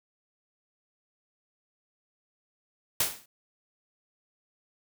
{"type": "noise with exponential decay", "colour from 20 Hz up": "white", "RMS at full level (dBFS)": -22, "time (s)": [3, 3.26], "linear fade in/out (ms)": 5, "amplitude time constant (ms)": 56, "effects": []}